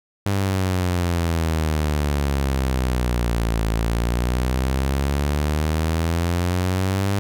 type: exponential two-way sweep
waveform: sawtooth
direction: down then up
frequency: 100.3 to 54.9 to 100.3 Hz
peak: -15 dBFS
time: 0.26-7.19 s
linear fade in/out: 0 ms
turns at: 3.66 s
effects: none